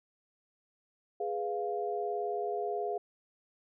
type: chord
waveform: sine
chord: F diminished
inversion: first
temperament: equal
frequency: 415.3 / 493.9 / 698.5 Hz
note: Ab4 / Cb5 / F5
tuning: 0 / 0 / 0 cents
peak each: -34 / -40 / -35 dBFS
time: 1.2-2.98 s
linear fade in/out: 5 ms
effects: none

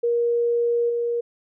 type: tone with level steps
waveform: sine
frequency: 472.8 Hz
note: A#4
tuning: 24 cents sharp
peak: -18 / -21 dBFS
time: 0.03-1.21 s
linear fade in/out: 10 ms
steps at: 0.89 s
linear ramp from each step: 10 ms
effects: none

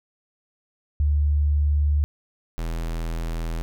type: tone pair in turn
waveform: sine / square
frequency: 73.42 / 41.21 Hz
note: D2 / E1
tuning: 0 / 0 cents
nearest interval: minor seventh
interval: 1000 cents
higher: first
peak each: -17 / -26 dBFS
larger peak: first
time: 1-2.04 / 2.58-3.62 s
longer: neither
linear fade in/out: 0 ms
effects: none

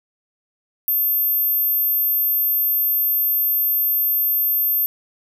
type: tone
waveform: sine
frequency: 13370 Hz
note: G#9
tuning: 10 cents sharp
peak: -16 dBFS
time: 0.88-4.86 s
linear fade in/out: 0 ms
effects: none

